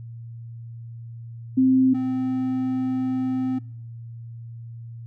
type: tone pair in turn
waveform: sine / triangle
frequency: 260.7 / 258.5 Hz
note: C4 / C4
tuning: -6 / -21 cents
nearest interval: unison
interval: 15 cents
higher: first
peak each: -14 / -20 dBFS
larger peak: first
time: 1.57-1.94 / 1.94-3.59 s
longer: second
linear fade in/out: 10 ms
effects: noise-tail reverb RT60 0.7 s tail -24 dB re dry + added 116 Hz sine -35 dBFS peak until 5.06 s